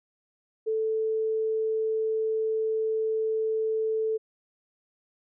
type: tone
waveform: sine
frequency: 440 Hz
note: A4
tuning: in tune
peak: -24 dBFS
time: 0.66-4.18 s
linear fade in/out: 20 ms
effects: none